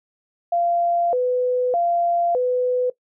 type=tone with vibrato; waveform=sine; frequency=587.3 Hz; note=D5; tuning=in tune; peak=-17 dBFS; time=0.52-2.9 s; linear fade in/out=5 ms; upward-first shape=square; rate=0.82 Hz; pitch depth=280 cents each way; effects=noise-tail reverb RT60 0.1 s tail -19 dB re dry